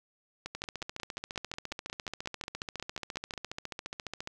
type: two click trains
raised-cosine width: 0.2 ms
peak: -20 / -20 dBFS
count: 17 / 55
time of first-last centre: 0.46-3.338 / 0.55-4.274 s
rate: 5.56 / 14.5 Hz
effects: none